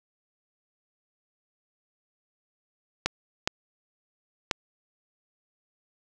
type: clicks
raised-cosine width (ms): 0.2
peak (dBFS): -6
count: 3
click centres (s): 3.06 / 3.475 / 4.512
effects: 8-bit